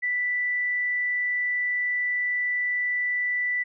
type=tone; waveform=sine; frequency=1975.5 Hz; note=B6; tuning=in tune; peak=-23 dBFS; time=0.02-3.64 s; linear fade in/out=20 ms; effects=none